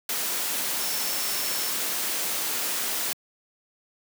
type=tone in noise; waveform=sine; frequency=5390 Hz; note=E8; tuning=38 cents sharp; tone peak=-35 dBFS; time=0.8-1.7 s; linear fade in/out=2 ms; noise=white; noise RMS=-28 dBFS; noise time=0.09-3.13 s; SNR=-10 dB; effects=high-pass 200 Hz 12 dB/octave